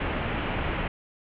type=low-pass noise; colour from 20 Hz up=pink; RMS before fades=-29 dBFS; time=0-0.88 s; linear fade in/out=5 ms; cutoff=3000 Hz; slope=48 dB/octave; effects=none